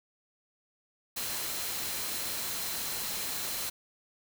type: tone in noise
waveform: sine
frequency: 4100 Hz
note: C8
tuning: 36 cents flat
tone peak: -44 dBFS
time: 1.16-3.7 s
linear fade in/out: 10 ms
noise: white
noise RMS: -35 dBFS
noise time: 1.16-3.7 s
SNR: -12 dB
effects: none